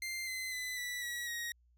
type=tone with pitch steps; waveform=sawtooth; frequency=2093 / 2050 / 2008 / 1966.4 / 1926 / 1886.3 Hz; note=C7 / C7 / B6 / B6 / B6 / A#6; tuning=0 / -36 / +28 / -8 / -44 / +20 cents; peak=-34 dBFS; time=0.02-1.52 s; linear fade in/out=2 ms; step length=250 ms; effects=added 60 Hz sine -65 dBFS peak until 1.77 s

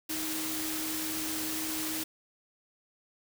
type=tone in noise; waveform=sine; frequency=314.6 Hz; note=D#4; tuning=19 cents sharp; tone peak=-37 dBFS; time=0.09-2.04 s; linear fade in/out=10 ms; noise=white; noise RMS=-35 dBFS; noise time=0.09-2.04 s; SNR=-5 dB; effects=none

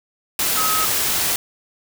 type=tone in noise; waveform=sine; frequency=1275 Hz; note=D#6; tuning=42 cents sharp; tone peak=-21 dBFS; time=0.57-0.85 s; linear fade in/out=2 ms; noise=white; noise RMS=-20 dBFS; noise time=0.39-1.36 s; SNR=-4 dB; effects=none

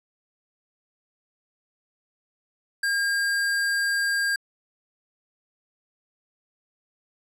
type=tone with sample-and-hold; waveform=sine; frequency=1618 Hz; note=G#6; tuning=46 cents flat; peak=-21 dBFS; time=2.83-4.36 s; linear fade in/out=5 ms; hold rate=6300 Hz; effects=low-pass 11000 Hz 12 dB/octave

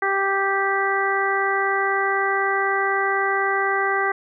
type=harmonic tone; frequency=392 Hz; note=G4; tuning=in tune; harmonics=1 / 2 / 3 / 4 / 5; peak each=-25 / -25 / -25 / -25 / -25 dBFS; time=0.02-4.12 s; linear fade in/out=5 ms; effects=none

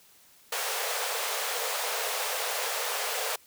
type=high-pass noise; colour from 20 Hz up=pink; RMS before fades=-31 dBFS; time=0.52-3.36 s; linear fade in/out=5 ms; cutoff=430 Hz; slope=96 dB/octave; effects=white hiss -58 dBFS RMS until 3.46 s

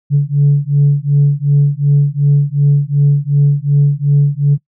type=beating tone pair; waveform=sine; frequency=141.9 / 144.6 Hz; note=C#3 / D3; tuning=+41 / -27 cents; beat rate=2.7 Hz; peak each=-10 dBFS; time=0.1-4.58 s; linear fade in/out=50 ms; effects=noise-tail reverb RT60 0.1 s tail -22 dB re dry + tanh soft clip ceiling -3 dBFS

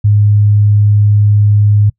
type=tone; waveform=sine; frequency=103.8 Hz; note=G#2; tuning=in tune; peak=-5 dBFS; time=0.04-1.9 s; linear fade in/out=10 ms; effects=noise-tail reverb RT60 0.1 s tail -24 dB re dry

